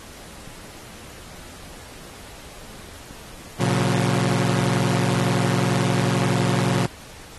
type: clicks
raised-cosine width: 5 ms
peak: -27 dBFS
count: 3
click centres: 0.476 / 3.11 / 3.805 s
type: chord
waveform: sawtooth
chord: F# major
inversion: first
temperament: equal with one note detuned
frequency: 116.54 / 138.59 / 180.56 Hz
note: A#2 / C#3 / F#3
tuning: 0 / 0 / -42 cents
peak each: -19 dBFS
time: 3.59-6.87 s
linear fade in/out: 20 ms
effects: pink hiss -42 dBFS RMS until 7.38 s + AAC 32 kbps